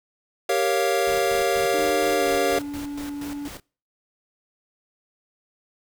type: chord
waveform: square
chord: G half-diminished seventh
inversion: none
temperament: equal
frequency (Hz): 392 / 466.2 / 554.4 / 698.5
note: G4 / Bb4 / Db5 / F5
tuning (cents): 0 / 0 / 0 / 0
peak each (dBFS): -26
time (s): 0.49-2.59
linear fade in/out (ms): 5
type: noise with tremolo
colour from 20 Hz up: pink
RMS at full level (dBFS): -38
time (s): 1.07-3.6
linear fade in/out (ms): 2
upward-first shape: square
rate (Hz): 4.2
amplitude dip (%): 70
type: tone with pitch glide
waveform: triangle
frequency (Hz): 304 to 287.9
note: D#4 to D4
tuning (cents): -40 to -34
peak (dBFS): -27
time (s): 1.74-3.48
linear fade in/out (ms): 0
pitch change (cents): -94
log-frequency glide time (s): 2.17-2.22
effects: noise-tail reverb RT60 0.4 s tail -26 dB re dry